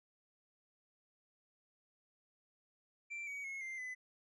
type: tone with pitch steps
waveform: triangle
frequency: 2349 / 2260 / 2174 / 2092 / 2012 Hz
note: D7 / C#7 / C#7 / C7 / B6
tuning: 0 / +33 / -34 / -1 / +32 cents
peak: -40 dBFS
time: 3.1-3.95 s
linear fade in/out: 20 ms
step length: 170 ms
effects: resampled to 24000 Hz